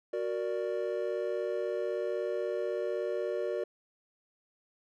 triangle chord, Gb augmented, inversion none, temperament equal, 370 / 466.2 / 587.3 Hz, Gb4 / Bb4 / D5, 0 / 0 / 0 cents, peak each -33 dBFS, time 0.13-3.64 s, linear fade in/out 5 ms, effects none

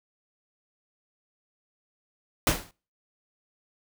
pink noise with exponential decay, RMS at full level -19 dBFS, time 2.47-2.71 s, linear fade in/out 1 ms, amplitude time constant 52 ms, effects noise-tail reverb RT60 0.4 s tail -26 dB re dry

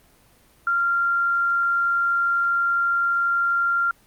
sine tone, 1386 Hz, F6, 14 cents flat, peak -18 dBFS, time 0.67-3.91 s, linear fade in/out 2 ms, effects pink hiss -56 dBFS RMS until 4.06 s + Opus 24 kbps

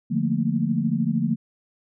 sine chord, Bb major seventh, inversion first, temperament equal, 146.83 / 174.61 / 220 / 233.1 Hz, D3 / F3 / A3 / Bb3, 0 / 0 / 0 / 0 cents, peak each -27 / -26 / -25 / -25 dBFS, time 0.1-1.36 s, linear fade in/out 20 ms, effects none

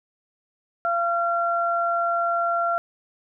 sine tone pair together, 685 / 1370 Hz, F5 / F6, -34 / -34 cents, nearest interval octave, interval 1200 cents, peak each -23 / -23 dBFS, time 0.85-2.78 s, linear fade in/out 0 ms, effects none

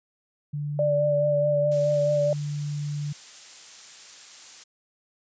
sine tone, 146.6 Hz, D3, 3 cents flat, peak -27 dBFS, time 0.53-3.13 s, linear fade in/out 10 ms
sine tone with vibrato, 587.3 Hz, D5, in tune, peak -20 dBFS, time 0.79-2.33 s, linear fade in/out 2 ms, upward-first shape sine, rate 4.7 Hz, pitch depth 21 cents each way
blue noise, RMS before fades -40 dBFS, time 1.71-4.64 s, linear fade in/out 10 ms
effects resampled to 16000 Hz

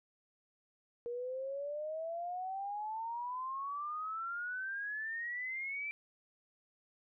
sine exponential sweep, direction up, 471.6 to 2349 Hz, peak -37 dBFS, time 1.06-5.91 s, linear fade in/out 0 ms, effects none

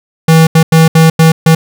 square tone bursts at uneven times, 161.6 Hz, E3, 34 cents flat, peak -3 dBFS, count 6, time 0.28-0.47 / 0.55-0.63 / 0.72-0.88 / 0.95-1.1 / 1.19-1.32 / 1.46-1.55 s, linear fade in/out 5 ms, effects none

